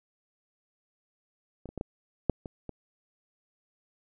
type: clicks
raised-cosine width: 2 ms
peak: -27 / -29 / -22 / -19 / -9 / -25 / -24 dBFS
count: 7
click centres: 1.657 / 1.69 / 1.777 / 1.811 / 2.297 / 2.458 / 2.693 s
effects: none